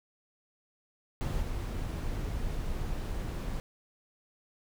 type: noise with level steps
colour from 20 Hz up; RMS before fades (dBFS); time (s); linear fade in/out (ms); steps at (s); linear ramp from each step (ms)
brown; -31 / -34; 1.21-3.6; 0; 1.41; 20
effects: none